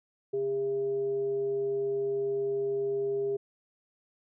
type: tone with frequency modulation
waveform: sine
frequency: 403.6 Hz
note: G#4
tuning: 49 cents flat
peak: -27 dBFS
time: 0.33-3.37 s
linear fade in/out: 10 ms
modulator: 266 Hz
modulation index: 0.21
effects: none